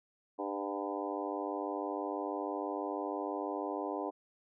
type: harmonic tone with a mistuned harmonic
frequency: 100 Hz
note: G2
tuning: 35 cents sharp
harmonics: 3 / 4 / 5 / 6 / 7 / 8 / 9 / 10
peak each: -40 / -41 / -42 / -43 / -43 / -44 / -45 / -45 dBFS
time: 0.38-4.11 s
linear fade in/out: 20 ms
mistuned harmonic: 7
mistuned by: +34 cents
effects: none